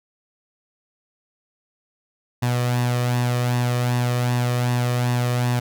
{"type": "tone with flanger", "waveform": "sawtooth", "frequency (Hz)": 122.6, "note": "B2", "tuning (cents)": -12, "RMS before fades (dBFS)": -21, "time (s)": [2.42, 5.6], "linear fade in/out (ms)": 10, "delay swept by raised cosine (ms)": [1.1, 1.68], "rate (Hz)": 2.6, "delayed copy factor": 0.55, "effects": []}